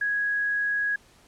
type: tone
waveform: sine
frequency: 1661.2 Hz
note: G#6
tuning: in tune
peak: -23 dBFS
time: 0.01-0.96 s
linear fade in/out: 5 ms
effects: pink hiss -57 dBFS RMS until 1.27 s + low-pass 10000 Hz 12 dB/octave